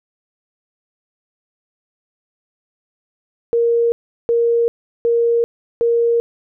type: tone bursts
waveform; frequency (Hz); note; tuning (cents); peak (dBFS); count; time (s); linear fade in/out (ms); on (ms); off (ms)
sine; 467.8; A#4; +6; -12; 4; 3.53-6.2; 0; 390; 370
effects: none